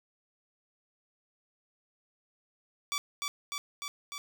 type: tone with echo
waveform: 10% pulse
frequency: 1152 Hz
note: D6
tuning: 34 cents flat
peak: -22 dBFS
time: 2.92-2.98 s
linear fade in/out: 0 ms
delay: 300 ms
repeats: 4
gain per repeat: -2 dB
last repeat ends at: 4.18 s
effects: none